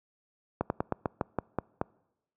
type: slowing click train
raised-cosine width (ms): 1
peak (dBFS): -13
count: 9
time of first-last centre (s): 0.61-1.814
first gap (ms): 91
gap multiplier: 1.14
effects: noise-tail reverb RT60 0.9 s tail -26 dB re dry + high-pass 80 Hz 12 dB/octave